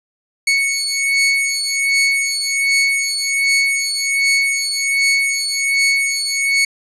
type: beating tone pair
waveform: sawtooth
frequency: 2215 / 2216.3 Hz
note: C#7 / C#7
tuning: -2 / -1 cents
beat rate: 1.3 Hz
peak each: -14 dBFS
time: 0.47-6.65 s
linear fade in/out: 5 ms
effects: resampled to 24000 Hz + 8-bit

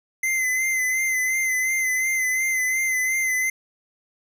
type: tone with vibrato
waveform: square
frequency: 2055 Hz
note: C7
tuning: 32 cents flat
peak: -21 dBFS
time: 0.23-3.5 s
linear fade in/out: 5 ms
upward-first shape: sine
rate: 2.8 Hz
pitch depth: 37 cents each way
effects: none

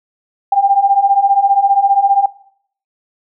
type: beating tone pair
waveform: sine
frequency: 784 / 799 Hz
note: G5 / G5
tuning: 0 / +33 cents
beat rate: 15 Hz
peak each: -13 / -11 dBFS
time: 0.52-2.26 s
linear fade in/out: 5 ms
effects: noise-tail reverb RT60 0.6 s tail -19 dB re dry

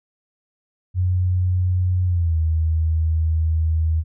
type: tone with pitch glide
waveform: sine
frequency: 90.9 to 80.05 Hz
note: F#2 to D#2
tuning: -30 to +50 cents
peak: -16 dBFS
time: 0.94-4.04 s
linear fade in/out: 50 ms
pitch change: -220 cents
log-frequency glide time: 2.06-2.37 s
effects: none

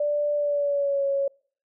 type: tone with pitch glide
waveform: sine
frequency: 587.3 to 554.3 Hz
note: D5 to C#5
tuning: 0 to 0 cents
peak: -21 dBFS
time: 0-1.28 s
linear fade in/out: 5 ms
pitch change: -100 cents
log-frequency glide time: 0.35-1.05 s
effects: noise-tail reverb RT60 0.5 s tail -26 dB re dry

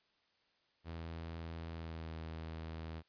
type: tone with pitch glide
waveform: sawtooth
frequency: 82.41 to 80.62 Hz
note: E2 to E2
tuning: 0 to -38 cents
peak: -39 dBFS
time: 0.84-3.03 s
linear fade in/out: 50 ms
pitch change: -38 cents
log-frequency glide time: 1.69-2.13 s
effects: white hiss -75 dBFS RMS until 3.08 s + resampled to 11025 Hz

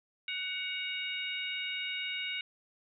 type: harmonic tone with a mistuned harmonic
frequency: 746 Hz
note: F#5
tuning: 14 cents sharp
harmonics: 2 / 3 / 4 / 5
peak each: -45 / -37 / -38 / -42 dBFS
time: 0.28-2.41 s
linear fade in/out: 2 ms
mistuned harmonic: 4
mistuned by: -79 cents
effects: none

